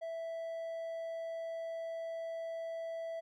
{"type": "tone", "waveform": "triangle", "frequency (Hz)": 659.3, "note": "E5", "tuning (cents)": 0, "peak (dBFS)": -36, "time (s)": [0.01, 3.21], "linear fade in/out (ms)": 20, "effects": []}